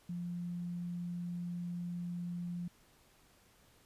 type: tone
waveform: sine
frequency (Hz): 174.61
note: F3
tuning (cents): 0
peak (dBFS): -37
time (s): 0.09-2.68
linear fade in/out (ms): 5
effects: pink hiss -66 dBFS RMS until 3.85 s + resampled to 32000 Hz